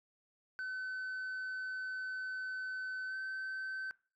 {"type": "tone with pitch glide", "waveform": "sine", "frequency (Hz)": [1518, 1538.3], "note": ["F#6", "G6"], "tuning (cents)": [44, -33], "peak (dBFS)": -35, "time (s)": [0.59, 3.91], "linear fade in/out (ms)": 0, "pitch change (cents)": 23, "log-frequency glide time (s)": [3.07, 3.15], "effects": ["noise-tail reverb RT60 0.4 s tail -23 dB re dry", "tanh soft clip ceiling -37 dBFS"]}